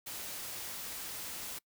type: noise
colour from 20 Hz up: white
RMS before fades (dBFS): -42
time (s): 0.06-1.59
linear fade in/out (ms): 10
effects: noise-tail reverb RT60 0.1 s tail -24 dB re dry